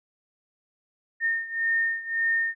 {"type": "beating tone pair", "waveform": "sine", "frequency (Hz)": [1826, 1827.8], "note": ["A#6", "A#6"], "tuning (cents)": [-36, -35], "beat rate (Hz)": 1.8, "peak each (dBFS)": [-25, -28], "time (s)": [1.2, 2.55], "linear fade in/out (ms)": 50, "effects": []}